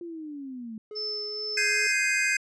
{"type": "linear sweep", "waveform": "sine", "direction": "down", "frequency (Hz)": [349.2, 214.2], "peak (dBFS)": -35, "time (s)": [0.01, 0.78], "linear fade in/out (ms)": 2}
{"type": "tone with vibrato", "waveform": "triangle", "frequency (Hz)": 422.9, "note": "G#4", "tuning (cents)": 31, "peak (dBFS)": -35, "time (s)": [0.91, 1.87], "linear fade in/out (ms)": 2, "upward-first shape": "triangle", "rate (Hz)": 2.3, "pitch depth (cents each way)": 17}
{"type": "tone with tremolo", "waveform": "sine", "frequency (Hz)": 5274, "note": "E8", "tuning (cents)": 0, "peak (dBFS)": -29, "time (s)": [0.95, 1.93], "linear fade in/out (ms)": 20, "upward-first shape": "triangle", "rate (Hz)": 2.1, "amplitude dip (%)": 40}
{"type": "chord", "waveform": "square", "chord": "Ab major seventh", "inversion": "third", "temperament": "equal", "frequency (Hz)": [1568, 1661.2, 2093, 2489], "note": ["G6", "Ab6", "C7", "Eb7"], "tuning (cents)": [0, 0, 0, 0], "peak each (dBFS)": [-31, -31, -28, -28], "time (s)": [1.57, 2.37], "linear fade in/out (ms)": 5}
{"effects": ["resampled to 22050 Hz"]}